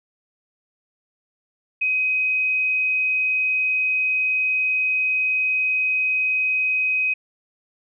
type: tone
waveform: sine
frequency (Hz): 2521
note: D#7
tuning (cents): +22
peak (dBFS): -18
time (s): 1.81-7.14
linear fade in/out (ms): 10
effects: none